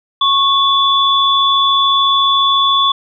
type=tone pair together; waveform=sine; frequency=1100 / 3453 Hz; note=C#6 / A7; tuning=-14 / -33 cents; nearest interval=octave + minor sixth; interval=1981 cents; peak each=-12 dBFS; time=0.21-2.92 s; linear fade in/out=5 ms; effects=none